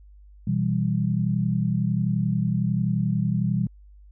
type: chord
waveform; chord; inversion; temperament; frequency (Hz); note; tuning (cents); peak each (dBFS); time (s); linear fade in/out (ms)
sine; E minor; second; equal; 123.47 / 164.81 / 196; B2 / E3 / G3; 0 / 0 / 0; -25; 0.47-3.67; 5
effects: added 50 Hz sine -46 dBFS peak until 4.11 s